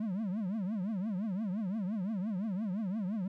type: tone with vibrato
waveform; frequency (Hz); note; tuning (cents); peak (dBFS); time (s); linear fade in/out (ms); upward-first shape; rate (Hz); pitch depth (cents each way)
triangle; 201.4; G3; +47; -30; 0-3.28; 5; triangle; 5.8; 260
effects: none